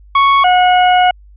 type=tone pair in turn; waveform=40% pulse; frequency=1108.7 / 727.9 Hz; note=C#6 / F#5; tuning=0 / -29 cents; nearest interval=perfect fifth; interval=729 cents; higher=first; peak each=-6 dBFS; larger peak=neither; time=0.15-0.44 / 0.44-1.11 s; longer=second; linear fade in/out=5 ms; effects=added 50 Hz sine -38 dBFS peak until 1.36 s + resampled to 8000 Hz